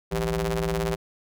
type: ring-modulated tone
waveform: sawtooth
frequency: 115 Hz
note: A#2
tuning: 23 cents flat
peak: -17 dBFS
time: 0.11-0.96 s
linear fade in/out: 20 ms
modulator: 279 Hz
effects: none